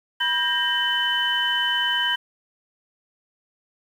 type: tone cluster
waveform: sine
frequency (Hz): 974 / 1591 / 1858 / 3030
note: B5 / G6 / A#6 / F#7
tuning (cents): -24 / +25 / -6 / +40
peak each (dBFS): -28 / -25 / -28 / -22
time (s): 0.2-2.16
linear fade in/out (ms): 10
effects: tanh soft clip ceiling -9 dBFS + 8-bit